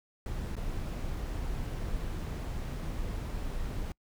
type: noise with dropouts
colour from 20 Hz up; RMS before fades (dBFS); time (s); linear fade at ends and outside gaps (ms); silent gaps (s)
brown; -35; 0.26-3.92; 1; 0.554-0.566
effects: noise-tail reverb RT60 0.1 s tail -26 dB re dry